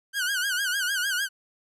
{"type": "tone with vibrato", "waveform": "sawtooth", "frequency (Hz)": 1535, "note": "G6", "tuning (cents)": -37, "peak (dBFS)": -21, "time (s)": [0.13, 1.29], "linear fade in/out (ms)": 50, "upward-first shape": "sine", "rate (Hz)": 6.6, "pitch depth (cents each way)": 120, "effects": ["resampled to 32000 Hz"]}